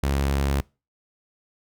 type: tone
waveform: sawtooth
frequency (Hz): 69.3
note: C#2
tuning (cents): 0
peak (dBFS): -17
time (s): 0.03-0.61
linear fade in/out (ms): 5
effects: noise-tail reverb RT60 0.3 s tail -24 dB re dry